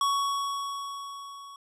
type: tone with level ramp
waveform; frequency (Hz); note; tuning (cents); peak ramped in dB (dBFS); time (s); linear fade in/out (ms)
square; 1117; C#6; +13; -23 to -44; 0.01-1.56; 2
effects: low-pass 10000 Hz 12 dB/octave